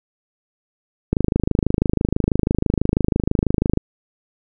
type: click train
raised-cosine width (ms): 3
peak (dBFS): -3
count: 70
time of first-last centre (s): 1.13-3.774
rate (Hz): 26.1
effects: none